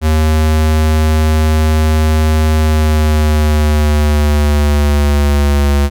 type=tone with pitch glide; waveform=square; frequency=78 to 71.11 Hz; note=D#2 to C#2; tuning=+5 to +45 cents; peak=-9 dBFS; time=0.01-5.9 s; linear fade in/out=50 ms; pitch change=-160 cents; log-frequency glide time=2.57-5.74 s; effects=none